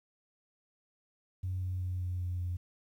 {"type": "tone with pitch steps", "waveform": "sine", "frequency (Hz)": [92.5, 91.75, 91.02, 90.28, 89.56, 88.83], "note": ["F#2", "F#2", "F#2", "F#2", "F2", "F2"], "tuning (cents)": [0, -14, -28, -42, 44, 30], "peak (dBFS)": -31, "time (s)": [1.43, 2.57], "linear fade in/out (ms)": 10, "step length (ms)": 190, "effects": ["tanh soft clip ceiling -28 dBFS", "11-bit"]}